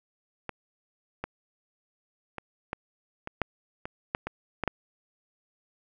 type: clicks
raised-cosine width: 0.5 ms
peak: -18 / -17 / -21 / -16 / -20 / -10 / -20 / -11 / -17 / -13 / -10 dBFS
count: 11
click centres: 0.493 / 1.24 / 2.383 / 2.731 / 3.274 / 3.417 / 3.855 / 4.149 / 4.27 / 4.637 / 4.677 s
effects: none